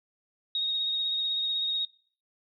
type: tone with vibrato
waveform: sine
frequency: 3745 Hz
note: A#7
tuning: 7 cents sharp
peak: -26 dBFS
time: 0.55-1.85 s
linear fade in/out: 2 ms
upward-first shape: triangle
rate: 16 Hz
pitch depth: 23 cents each way
effects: noise-tail reverb RT60 0.5 s tail -24 dB re dry